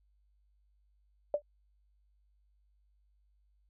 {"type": "tone with exponential decay", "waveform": "sine", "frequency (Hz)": 587.3, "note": "D5", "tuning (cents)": 0, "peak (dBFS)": -22, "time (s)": [1.34, 1.42], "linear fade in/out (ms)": 2, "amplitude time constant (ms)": 16, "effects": ["added 50 Hz sine -67 dBFS peak until 3.69 s"]}